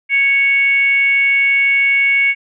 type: tone with frequency modulation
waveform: sine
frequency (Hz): 2217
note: C#7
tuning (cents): 0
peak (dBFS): -10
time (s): 0.09-2.35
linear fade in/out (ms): 50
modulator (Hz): 560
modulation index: 0.35
effects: none